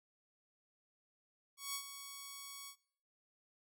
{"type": "tone with ADSR envelope", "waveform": "5% pulse", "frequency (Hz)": 1116, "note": "C#6", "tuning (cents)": 11, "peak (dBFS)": -26, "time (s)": [1.57, 2.76], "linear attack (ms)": 170, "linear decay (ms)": 81, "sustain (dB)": -10, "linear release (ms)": 80, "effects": ["noise-tail reverb RT60 0.6 s tail -22 dB re dry"]}